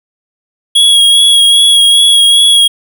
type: tone with vibrato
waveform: square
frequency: 3322 Hz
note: G#7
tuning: in tune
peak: -4 dBFS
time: 0.75-2.68 s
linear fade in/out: 10 ms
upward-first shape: sine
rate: 2.5 Hz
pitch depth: 21 cents each way
effects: none